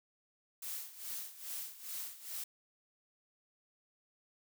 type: noise with tremolo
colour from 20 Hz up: blue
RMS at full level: -41 dBFS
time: 0.62-2.44 s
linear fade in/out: 5 ms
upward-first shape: sine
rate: 2.4 Hz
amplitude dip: 80%
effects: none